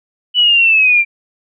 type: linear sweep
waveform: sine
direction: down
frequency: 2980 to 2349 Hz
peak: -7 dBFS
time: 0.34-1.05 s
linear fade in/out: 50 ms
effects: none